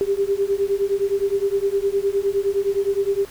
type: beating tone pair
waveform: sine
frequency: 392 / 401.7 Hz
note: G4 / G4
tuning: 0 / +42 cents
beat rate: 9.7 Hz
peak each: -21 dBFS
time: 0.01-3.25 s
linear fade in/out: 0 ms
effects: pink hiss -43 dBFS RMS until 3.3 s